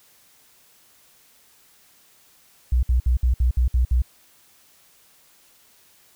sine tone bursts, 61.74 Hz, B1, in tune, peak -15 dBFS, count 8, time 2.72-4.02 s, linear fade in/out 5 ms, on 110 ms, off 60 ms, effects white hiss -56 dBFS RMS until 6.15 s

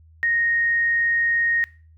sine tone, 1863 Hz, A#6, 2 cents flat, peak -18 dBFS, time 0.23-1.64 s, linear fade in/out 0 ms, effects noise-tail reverb RT60 0.4 s tail -20 dB re dry + added 80 Hz sine -48 dBFS peak until 1.97 s

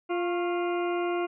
harmonic tone with a mistuned harmonic, 349.2 Hz, F4, in tune, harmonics 1 / 2 / 3 / 4 / 6 / 7 / 8, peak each -27 / -33 / -37 / -39 / -43 / -44 / -45 dBFS, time 0.09-1.27 s, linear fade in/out 20 ms, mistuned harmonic 3, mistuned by +60 cents, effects none

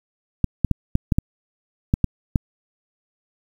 clicks, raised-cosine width 5 ms, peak -4 dBFS, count 9, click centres 0.443 / 0.647 / 0.713 / 0.954 / 1.122 / 1.185 / 1.939 / 2.043 / 2.358 s, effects 7-bit

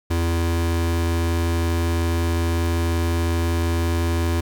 square tone pair together, 83.91 / 337.2 Hz, E2 / E4, +31 / +39 cents, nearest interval 2 octaves, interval 2408 cents, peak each -20 / -28 dBFS, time 0.1-4.41 s, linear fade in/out 10 ms, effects none

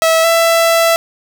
sawtooth tone pair in turn, 650 / 665.2 Hz, E5 / E5, -24 / +16 cents, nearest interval unison, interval 40 cents, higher second, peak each -5 dBFS, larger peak neither, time 0.02-0.24 / 0.24-0.96 s, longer second, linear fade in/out 0 ms, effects none

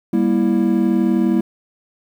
triangle chord, E diminished, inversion first, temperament just, 197.78 / 237.3 / 329.6 Hz, G3 / Bb3 / E4, +16 / +31 / 0 cents, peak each -16 dBFS, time 0.13-1.41 s, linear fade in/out 5 ms, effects 8-bit

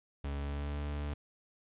40% pulse tone with pitch glide, 70.8 to 72.96 Hz, C#2 to D2, +37 to -11 cents, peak -34 dBFS, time 0.24-1.14 s, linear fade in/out 5 ms, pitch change +52 cents, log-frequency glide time 0.37-0.83 s, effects resampled to 8000 Hz + 11-bit

